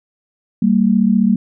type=tone pair together; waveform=sine; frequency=194.1 / 229.1 Hz; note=G3 / A#3; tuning=-17 / -30 cents; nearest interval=minor third; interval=287 cents; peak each=-13 dBFS; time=0.62-1.36 s; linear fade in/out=5 ms; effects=none